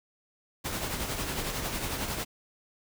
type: noise with tremolo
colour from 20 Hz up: pink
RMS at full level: -31 dBFS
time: 0.64-2.25 s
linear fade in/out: 20 ms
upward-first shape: triangle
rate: 11 Hz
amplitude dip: 50%
effects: none